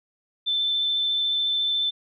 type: tone with vibrato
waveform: sine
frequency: 3536 Hz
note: A7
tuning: 8 cents sharp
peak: -21 dBFS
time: 0.46-1.91 s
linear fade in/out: 20 ms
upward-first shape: triangle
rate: 14 Hz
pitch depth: 11 cents each way
effects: none